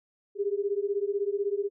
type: beating tone pair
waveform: sine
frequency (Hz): 395.5 / 411.5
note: G4 / G#4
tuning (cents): +15 / -16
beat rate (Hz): 16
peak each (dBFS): -29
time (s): 0.35-1.7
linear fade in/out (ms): 50
effects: none